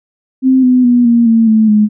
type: tone with pitch steps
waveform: sine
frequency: 261.1 / 252.1 / 243.3 / 234.9 / 226.8 / 218.9 / 211.3 Hz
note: C4 / B3 / B3 / A#3 / A#3 / A3 / G#3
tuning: -3 / +36 / -26 / +13 / -47 / -9 / +30 cents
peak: -5 dBFS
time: 0.42-1.89 s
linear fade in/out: 50 ms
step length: 210 ms
effects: none